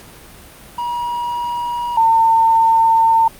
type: tone pair in turn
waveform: triangle / sine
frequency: 958 / 904.2 Hz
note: A#5 / A5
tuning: +47 / +47 cents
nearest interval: minor second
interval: 100 cents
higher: first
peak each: -17 / -9 dBFS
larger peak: second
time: 0.78-1.97 / 1.97-3.28 s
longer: second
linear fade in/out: 5 ms
effects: pink hiss -40 dBFS RMS until 3.39 s + Opus 48 kbps